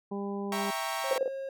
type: harmonic tone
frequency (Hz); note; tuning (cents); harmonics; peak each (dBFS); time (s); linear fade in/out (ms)
200; G3; +35; 1 / 2 / 3 / 4 / 5; -34 / -36 / -46 / -43 / -45; 0.11-0.71; 10
type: chord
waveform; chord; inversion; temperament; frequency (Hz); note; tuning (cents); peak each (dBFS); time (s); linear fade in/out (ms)
sawtooth; E diminished seventh; none; equal with one note detuned; 659.3 / 788.5 / 932.3 / 1108.7; E5 / G5 / Bb5 / Db6; 0 / +10 / 0 / 0; -33; 0.52-1.18; 2
type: tone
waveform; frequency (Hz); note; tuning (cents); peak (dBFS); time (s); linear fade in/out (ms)
triangle; 540; C#5; -45; -32; 1.04-1.49; 2
type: tone bursts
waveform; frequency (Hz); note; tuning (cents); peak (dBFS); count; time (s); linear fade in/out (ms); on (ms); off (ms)
sine; 523.3; C5; 0; -24; 4; 1.11-1.279; 2; 22; 27
effects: none